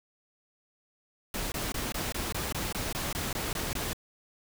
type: noise bursts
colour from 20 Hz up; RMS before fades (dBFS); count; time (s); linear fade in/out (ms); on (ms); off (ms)
pink; -33; 13; 1.34-3.932; 2; 180; 21
effects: none